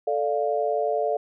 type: chord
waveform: sine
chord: D minor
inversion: second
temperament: equal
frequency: 440 / 587.3 / 698.5 Hz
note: A4 / D5 / F5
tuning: 0 / 0 / 0 cents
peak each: -26 dBFS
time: 0.07-1.17 s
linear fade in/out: 5 ms
effects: none